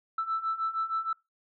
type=beating tone pair; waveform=sine; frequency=1318.5 / 1324.9 Hz; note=E6 / E6; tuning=0 / +8 cents; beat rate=6.4 Hz; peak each=-32 / -29 dBFS; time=0.18-1.13 s; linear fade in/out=5 ms; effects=noise-tail reverb RT60 0.2 s tail -24 dB re dry + tanh soft clip ceiling -22 dBFS